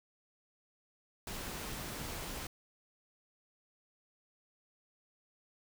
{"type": "noise", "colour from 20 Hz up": "pink", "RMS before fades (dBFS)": -42, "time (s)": [1.27, 2.47], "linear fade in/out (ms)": 2, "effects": []}